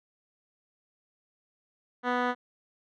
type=tone with low-pass filter; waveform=10% pulse; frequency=246.9 Hz; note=B3; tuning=in tune; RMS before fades=-28 dBFS; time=2.03-2.35 s; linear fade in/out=50 ms; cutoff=2100 Hz; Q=1.3; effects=none